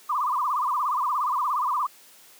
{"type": "tone with vibrato", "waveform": "sine", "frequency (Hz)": 1095, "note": "C#6", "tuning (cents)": -22, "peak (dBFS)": -22, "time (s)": [0.09, 1.87], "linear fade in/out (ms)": 10, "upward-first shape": "sine", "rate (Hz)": 17, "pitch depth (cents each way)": 200, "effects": ["white hiss -52 dBFS RMS until 2.39 s", "high-pass 200 Hz 12 dB/octave"]}